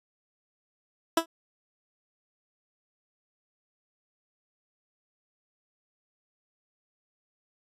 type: tone with exponential decay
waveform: 15% pulse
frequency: 329.7 Hz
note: E4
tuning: in tune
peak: -11 dBFS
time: 1.17-1.26 s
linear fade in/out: 5 ms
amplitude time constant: 19 ms
effects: resampled to 32000 Hz